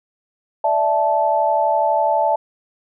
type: chord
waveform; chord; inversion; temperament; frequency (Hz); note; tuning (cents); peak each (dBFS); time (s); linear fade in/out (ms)
sine; D suspended second; none; equal with one note detuned; 587.3 / 659.3 / 873.4; D5 / E5 / A5; 0 / 0 / -13; -21 / -19 / -17; 0.64-2.36; 5
effects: none